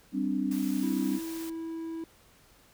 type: chord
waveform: sine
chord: G suspended fourth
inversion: none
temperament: equal with one note detuned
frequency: 196 / 260.9 / 293.7 Hz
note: G3 / C4 / D4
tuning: 0 / -5 / 0 cents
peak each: -32 / -30 / -31 dBFS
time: 0.12-1.2 s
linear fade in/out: 50 ms
type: noise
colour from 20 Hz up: white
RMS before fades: -45 dBFS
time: 0.51-1.5 s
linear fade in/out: 5 ms
type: tone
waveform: triangle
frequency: 327.1 Hz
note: E4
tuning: 13 cents flat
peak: -32 dBFS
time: 0.83-2.04 s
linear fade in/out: 2 ms
effects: pink hiss -60 dBFS RMS until 2.73 s